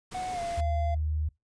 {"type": "noise", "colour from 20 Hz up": "pink", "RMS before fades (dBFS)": -42, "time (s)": [0.11, 0.61], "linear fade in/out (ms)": 10}
{"type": "tone with pitch glide", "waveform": "triangle", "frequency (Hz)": [737, 687.6], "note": ["F#5", "F5"], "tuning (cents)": [-7, -27], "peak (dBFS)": -29, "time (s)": [0.14, 0.95], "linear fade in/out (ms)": 10, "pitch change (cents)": -120, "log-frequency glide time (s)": [0.32, 0.41]}
{"type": "tone", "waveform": "sine", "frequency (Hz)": 76.7, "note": "D#2", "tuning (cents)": -24, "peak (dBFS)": -26, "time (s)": [0.57, 1.29], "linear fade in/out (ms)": 10}
{"effects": ["noise-tail reverb RT60 0.2 s tail -23 dB re dry", "resampled to 22050 Hz"]}